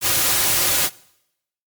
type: noise with comb filter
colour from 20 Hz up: white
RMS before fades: -18 dBFS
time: 0.01-0.9 s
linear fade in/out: 50 ms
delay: 4.5 ms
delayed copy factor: -0.5
effects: noise-tail reverb RT60 0.8 s tail -22 dB re dry + MP3 96 kbps

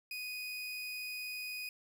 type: tone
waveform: 30% pulse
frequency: 2489 Hz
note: D#7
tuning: in tune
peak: -37 dBFS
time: 0.11-1.69 s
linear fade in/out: 2 ms
effects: none

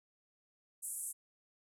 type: band-pass noise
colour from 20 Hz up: white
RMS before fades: -42 dBFS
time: 0.82-1.13 s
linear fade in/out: 20 ms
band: 8100 to 11000 Hz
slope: 48 dB/octave
effects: none

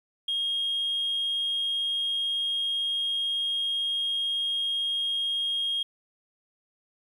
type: tone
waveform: sine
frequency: 3251 Hz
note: G#7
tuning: 38 cents flat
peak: -24 dBFS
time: 0.28-5.83 s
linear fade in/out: 5 ms
effects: tanh soft clip ceiling -22 dBFS + 10-bit

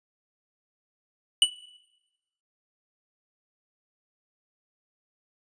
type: tone with exponential decay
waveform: square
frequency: 2960 Hz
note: F#7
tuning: in tune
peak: -12 dBFS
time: 1.42-1.53 s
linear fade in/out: 2 ms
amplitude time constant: 22 ms
effects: noise-tail reverb RT60 1.0 s tail -18 dB re dry + resampled to 22050 Hz

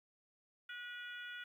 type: harmonic tone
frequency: 485.4 Hz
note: B4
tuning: 30 cents flat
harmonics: 3 / 4 / 5 / 6 / 7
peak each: -46 / -54 / -56 / -55 / -55 dBFS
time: 0.69-1.44 s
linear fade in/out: 5 ms
effects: 12-bit

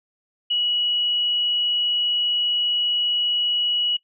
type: tone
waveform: sine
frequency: 2925 Hz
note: F#7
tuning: 21 cents flat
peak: -19 dBFS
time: 0.5-3.97 s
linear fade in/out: 10 ms
effects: noise-tail reverb RT60 0.1 s tail -20 dB re dry

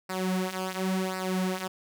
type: tone with flanger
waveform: sawtooth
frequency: 186.9 Hz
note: F#3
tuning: 18 cents sharp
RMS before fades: -30 dBFS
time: 0.09-1.68 s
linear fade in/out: 10 ms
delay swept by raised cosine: 0.3 to 5.9 ms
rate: 0.93 Hz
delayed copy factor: -0.75
effects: none

